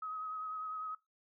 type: tone with vibrato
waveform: sine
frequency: 1268 Hz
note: D#6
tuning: 32 cents sharp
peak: -38 dBFS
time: 0.02-0.95 s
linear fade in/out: 5 ms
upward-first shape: triangle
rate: 10 Hz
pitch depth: 26 cents each way
effects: noise-tail reverb RT60 0.2 s tail -20 dB re dry